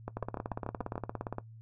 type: two click trains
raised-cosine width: 1 ms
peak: -22 / -21 dBFS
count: 7 / 22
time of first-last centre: 0.08-0.956 / 0.17-1.384 s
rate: 6.85 / 17.3 Hz
effects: noise-tail reverb RT60 0.1 s tail -17 dB re dry + added 112 Hz sine -48 dBFS peak until 1.61 s